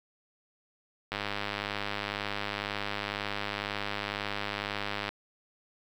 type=click train; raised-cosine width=0.3 ms; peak=-16 dBFS; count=406; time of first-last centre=1.12-5.091 s; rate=102 Hz; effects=8-bit